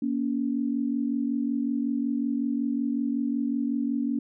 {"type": "tone pair together", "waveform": "sine", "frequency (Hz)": [237, 282.4], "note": ["A#3", "C#4"], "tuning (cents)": [29, 32], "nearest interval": "minor third", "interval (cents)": 303, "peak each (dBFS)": -27, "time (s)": [0.02, 4.19], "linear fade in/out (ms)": 5, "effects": []}